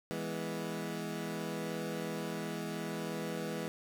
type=chord; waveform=20% pulse; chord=E major; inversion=none; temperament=equal; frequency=164.81 / 207.7 / 246.9 Hz; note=E3 / G#3 / B3; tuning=0 / 0 / 0 cents; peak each=-35 / -35 / -39 dBFS; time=0.11-3.68 s; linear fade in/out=0 ms; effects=none